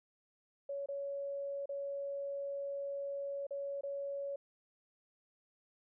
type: tone with dropouts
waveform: sine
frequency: 560 Hz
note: C#5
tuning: 18 cents sharp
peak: -37 dBFS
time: 0.69-4.36 s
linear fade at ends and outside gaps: 5 ms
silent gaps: 0.86-0.886 / 1.658-1.691 / 3.468-3.507 / 3.81-3.834 s
effects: none